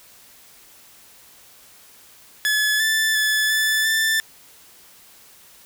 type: tone with pitch steps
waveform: sawtooth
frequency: 1713 / 1759 / 1729 / 1748 / 1771 Hz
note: A6 / A6 / A6 / A6 / A6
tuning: -47 / -1 / -31 / -12 / +11 cents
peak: -14 dBFS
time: 2.45-4.2 s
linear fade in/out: 0 ms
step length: 350 ms
effects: white hiss -49 dBFS RMS until 5.65 s